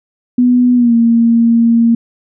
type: tone with pitch glide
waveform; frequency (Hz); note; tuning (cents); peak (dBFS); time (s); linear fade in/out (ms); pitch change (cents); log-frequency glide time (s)
sine; 246.9 to 231.7; B3 to A#3; 0 to -10; -6; 0.38-1.95; 5; -110; 0.75-0.94
effects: none